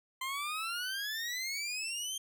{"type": "exponential sweep", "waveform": "20% pulse", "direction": "up", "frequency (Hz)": [1034, 3191], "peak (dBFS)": -30, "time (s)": [0.21, 2.18], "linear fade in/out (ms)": 5, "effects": []}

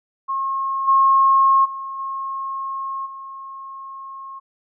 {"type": "tone with level steps", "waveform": "sine", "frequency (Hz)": 1080, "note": "C#6", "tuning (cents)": -45, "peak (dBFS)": [-20, -11, -27, -24, -32], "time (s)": [0.28, 4.4], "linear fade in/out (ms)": 20, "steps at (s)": [0.87, 1.64, 1.98, 3.05], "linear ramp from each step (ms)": 20, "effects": []}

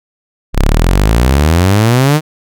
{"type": "exponential sweep", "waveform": "sawtooth", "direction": "up", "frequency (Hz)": [31.39, 158.9], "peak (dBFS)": -3, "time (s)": [0.53, 2.21], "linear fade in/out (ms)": 50, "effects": []}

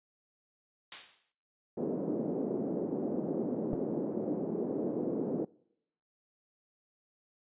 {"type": "noise with exponential decay", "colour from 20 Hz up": "blue", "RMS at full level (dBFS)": -31, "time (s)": [0.92, 1.32], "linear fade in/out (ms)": 1, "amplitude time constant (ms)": 85}
{"type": "band-pass noise", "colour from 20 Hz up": "white", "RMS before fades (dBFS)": -34, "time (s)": [1.77, 5.45], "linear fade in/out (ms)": 5, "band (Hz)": [190, 440], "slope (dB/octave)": 24}
{"type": "clicks", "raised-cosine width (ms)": 2, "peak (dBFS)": -21, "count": 2, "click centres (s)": [3.732, 3.739]}
{"effects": ["noise-tail reverb RT60 0.8 s tail -25 dB re dry", "resampled to 8000 Hz"]}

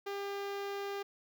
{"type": "tone with notch filter", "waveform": "sawtooth", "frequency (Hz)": 400, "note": "G4", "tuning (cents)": 35, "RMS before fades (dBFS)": -39, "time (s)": [0.06, 1.03], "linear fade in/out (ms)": 10, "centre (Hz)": 9000, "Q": 0.67, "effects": []}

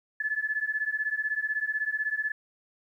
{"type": "beating tone pair", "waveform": "sine", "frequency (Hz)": [1719, 1735], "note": ["A6", "A6"], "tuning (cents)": [-41, -25], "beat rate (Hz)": 16, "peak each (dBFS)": -30, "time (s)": [0.2, 2.32], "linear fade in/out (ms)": 5, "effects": ["11-bit"]}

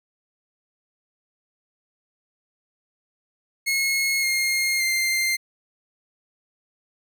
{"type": "tone with pitch steps", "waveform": "sawtooth", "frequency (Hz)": [2170, 2133, 2096], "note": ["C#7", "C7", "C7"], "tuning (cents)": [-37, 33, 2], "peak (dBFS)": -17, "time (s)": [3.66, 5.37], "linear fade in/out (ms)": 20, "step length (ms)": 570, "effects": []}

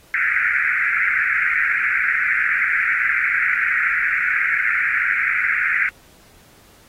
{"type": "band-pass noise", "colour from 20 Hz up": "white", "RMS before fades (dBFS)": -19, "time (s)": [0.14, 5.89], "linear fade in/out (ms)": 0, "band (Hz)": [1400, 2300], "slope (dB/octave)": 96, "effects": ["pink hiss -51 dBFS RMS until 6.88 s", "AAC 48 kbps"]}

